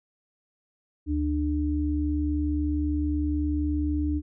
sine tone pair together, 74.6 / 298.4 Hz, D2 / D4, +28 / +28 cents, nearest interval 2 octaves, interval 2400 cents, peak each -26 dBFS, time 1.06-4.22 s, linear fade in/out 50 ms, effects none

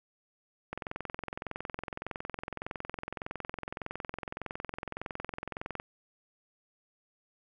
click train, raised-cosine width 0.5 ms, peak -21 dBFS, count 111, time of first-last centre 0.73-5.799 s, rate 21.7 Hz, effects none

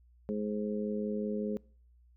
harmonic tone, 105.2 Hz, G#2, 23 cents sharp, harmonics 2 / 3 / 4 / 5, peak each -33 / -44 / -36 / -41 dBFS, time 0.29-1.57 s, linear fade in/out 0 ms, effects noise-tail reverb RT60 0.5 s tail -25 dB re dry + added 60 Hz sine -59 dBFS peak until 2.16 s

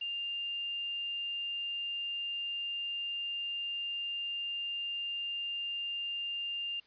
sine tone, 2800 Hz, F7, 4 cents sharp, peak -34 dBFS, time 0.01-6.8 s, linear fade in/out 5 ms, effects white hiss -64 dBFS RMS until 6.86 s + resampled to 11025 Hz

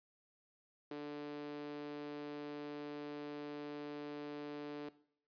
sawtooth tone with high-pass filter, 146.83 Hz, D3, in tune, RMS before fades -45 dBFS, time 0.91-4.89 s, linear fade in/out 2 ms, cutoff 350 Hz, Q 6.1, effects noise-tail reverb RT60 0.6 s tail -18 dB re dry + resampled to 11025 Hz

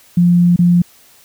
sine tone with dropouts, 174.9 Hz, F3, 3 cents sharp, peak -7 dBFS, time 0.17-0.82 s, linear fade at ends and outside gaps 5 ms, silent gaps 0.562-0.589 s, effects white hiss -47 dBFS RMS until 1.24 s

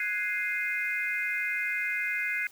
sine chord, Ab dominant seventh, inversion third, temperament equal, 1480 / 1661.2 / 2093 / 2489 Hz, Gb6 / Ab6 / C7 / Eb7, 0 / 0 / 0 / 0 cents, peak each -36 / -35 / -30 / -35 dBFS, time 0-2.47 s, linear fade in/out 2 ms, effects white hiss -55 dBFS RMS until 2.51 s

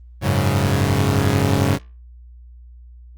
sawtooth chord, F# suspended second, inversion none, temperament equal, 92.5 / 103.83 / 138.59 Hz, F#2 / G#2 / C#3, 0 / 0 / 0 cents, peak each -16 dBFS, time 0.21-1.79 s, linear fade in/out 50 ms, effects added 60 Hz sine -39 dBFS peak until 3.17 s + Opus 24 kbps

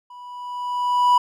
triangle tone with level ramp, 983 Hz, B5, 8 cents flat, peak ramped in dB -37 to -9 dBFS, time 0.1-1.18 s, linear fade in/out 5 ms, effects none

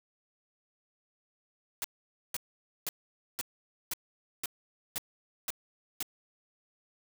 white noise bursts, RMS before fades -34 dBFS, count 9, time 1.82-6.027 s, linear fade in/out 0 ms, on 23 ms, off 500 ms, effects none

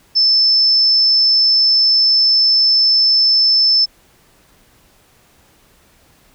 sine tone, 5274 Hz, E8, in tune, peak -9 dBFS, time 0.15-3.86 s, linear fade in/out 20 ms, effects pink hiss -52 dBFS RMS until 6.34 s

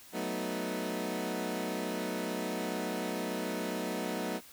20% pulse chord, B dominant seventh, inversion second, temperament equal, 185 / 220 / 246.9 / 311.1 Hz, F#3 / A3 / B3 / D#4, 0 / 0 / 0 / 0 cents, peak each -34 dBFS, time 0.12-4.41 s, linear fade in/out 50 ms, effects white hiss -54 dBFS RMS until 4.52 s

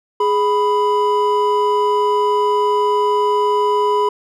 triangle tone pair together, 416.2 / 990 Hz, G#4 / B5, +4 / +4 cents, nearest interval octave + minor third, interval 1500 cents, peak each -14 dBFS, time 0.2-4.09 s, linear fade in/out 5 ms, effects none

